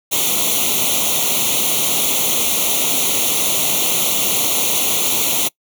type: noise with comb filter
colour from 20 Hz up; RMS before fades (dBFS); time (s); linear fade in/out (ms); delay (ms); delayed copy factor
white; -17; 0.11-5.49; 20; 0.3; +1
effects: noise-tail reverb RT60 0.1 s tail -24 dB re dry + high-pass 150 Hz 12 dB/octave